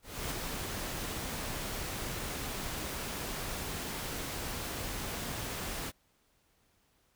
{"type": "noise with ADSR envelope", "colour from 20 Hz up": "pink", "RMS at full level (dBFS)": -35, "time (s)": [0.02, 5.92], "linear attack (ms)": 290, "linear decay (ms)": 13, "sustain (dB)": -3, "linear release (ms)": 36, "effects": ["pink hiss -71 dBFS RMS until 7.15 s"]}